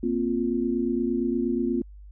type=chord; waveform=sine; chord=Bb suspended second; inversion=none; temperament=equal; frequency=233.1 / 261.6 / 349.2 Hz; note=Bb3 / C4 / F4; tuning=0 / 0 / 0 cents; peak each=-27 dBFS; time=0.03-1.82 s; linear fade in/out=5 ms; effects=added 50 Hz sine -42 dBFS peak until 2.11 s